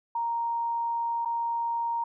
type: tone with dropouts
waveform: sine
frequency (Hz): 932.3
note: A#5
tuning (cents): 0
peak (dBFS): -26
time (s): 0.15-2.04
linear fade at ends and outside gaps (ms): 5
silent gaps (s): 1.25-1.256
effects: none